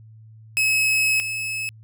40% pulse tone pair in turn, 2572 / 2587 Hz, E7 / E7, -43 / -33 cents, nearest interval unison, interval 10 cents, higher second, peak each -16 / -24 dBFS, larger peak first, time 0.57-1.2 / 1.2-1.69 s, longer first, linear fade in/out 0 ms, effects added 110 Hz sine -43 dBFS peak until 1.83 s

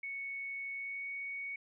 sine tone with pitch glide, 2217 to 2231 Hz, C#7 to C#7, 0 to +11 cents, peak -38 dBFS, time 0.03-1.56 s, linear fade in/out 5 ms, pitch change +11 cents, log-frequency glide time 0.75-1.07 s, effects none

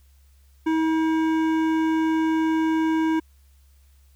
sine tone with hard clipping, 319.8 Hz, D#4, 48 cents sharp, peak -21 dBFS, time 0.66-3.2 s, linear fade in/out 10 ms, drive 13 dB, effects added 68 Hz sine -52 dBFS peak until 4.15 s + white hiss -65 dBFS RMS until 4.15 s

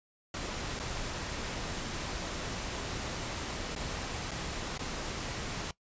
pink noise with dropouts, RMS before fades -37 dBFS, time 0.34-5.71 s, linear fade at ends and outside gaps 2 ms, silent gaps 0.792-0.798 / 3.752-3.761 / 4.31-4.315 / 4.778-4.792 s, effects noise-tail reverb RT60 0.1 s tail -20 dB re dry + resampled to 16000 Hz

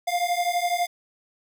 square beating tone pair, 697 / 709 Hz, F5 / F5, -4 / +26 cents, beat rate 12 Hz, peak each -26 dBFS, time 0.07-0.87 s, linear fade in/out 10 ms, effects none

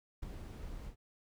brown noise with ADSR envelope, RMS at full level -39 dBFS, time 0.22-0.96 s, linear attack 12 ms, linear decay 8 ms, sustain -6 dB, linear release 92 ms, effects none

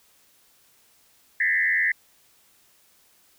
sine tone with frequency modulation, 1902 Hz, A#6, 34 cents sharp, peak -19 dBFS, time 1.4-1.92 s, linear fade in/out 5 ms, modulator 89.1 Hz, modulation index 2, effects white hiss -60 dBFS RMS until 3.38 s

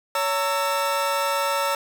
40% pulse tone cluster, 562 / 915 / 1325 Hz, C#5 / A#5 / E6, +24 / -32 / +9 cents, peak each -25 dBFS, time 0.15-1.75 s, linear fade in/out 2 ms, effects none

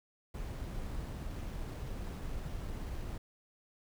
brown noise with sample-and-hold, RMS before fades -40 dBFS, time 0.34-3.18 s, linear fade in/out 5 ms, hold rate 8820 Hz, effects none

